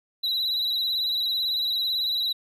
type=tone with vibrato; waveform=triangle; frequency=3929 Hz; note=B7; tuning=10 cents flat; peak=-22 dBFS; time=0.23-2.33 s; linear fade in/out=10 ms; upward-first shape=sine; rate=18 Hz; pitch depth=51 cents each way; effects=none